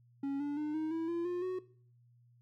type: tone with pitch steps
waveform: triangle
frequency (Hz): 277.2 / 288.8 / 300.9 / 313.5 / 326.6 / 340.3 / 354.5 / 369.4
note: C#4 / D4 / D4 / D#4 / E4 / F4 / F4 / F#4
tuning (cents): 0 / -29 / +42 / +13 / -16 / -45 / +26 / -3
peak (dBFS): -31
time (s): 0.23-1.59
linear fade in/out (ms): 5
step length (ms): 170
effects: noise-tail reverb RT60 0.5 s tail -18 dB re dry + added 120 Hz sine -62 dBFS peak until 2.41 s